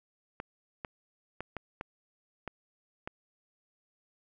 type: clicks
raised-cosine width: 0.5 ms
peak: -22 dBFS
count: 7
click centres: 0.401 / 0.848 / 1.406 / 1.567 / 1.811 / 2.477 / 3.075 s
effects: none